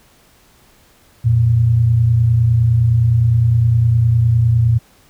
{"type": "tone pair together", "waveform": "sine", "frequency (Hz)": [87.31, 117.08], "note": ["F2", "A#2"], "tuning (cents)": [0, 8], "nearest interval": "perfect fourth", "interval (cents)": 508, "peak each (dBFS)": [-19, -10], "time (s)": [1.24, 4.79], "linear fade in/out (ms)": 20, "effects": ["pink hiss -51 dBFS RMS until 5.09 s"]}